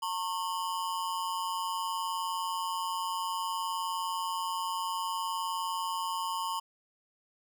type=ring-modulated tone; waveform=square; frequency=1000 Hz; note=B5; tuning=21 cents sharp; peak=-29 dBFS; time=0.02-6.6 s; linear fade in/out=10 ms; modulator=89.7 Hz; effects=none